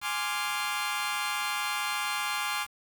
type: chord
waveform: 20% pulse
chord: D half-diminished seventh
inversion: second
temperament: equal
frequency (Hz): 830.6 / 1046.5 / 1174.7 / 1396.9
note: Ab5 / C6 / D6 / F6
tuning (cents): 0 / 0 / 0 / 0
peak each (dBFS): -30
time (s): 0.01-2.67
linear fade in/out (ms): 50
effects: 8-bit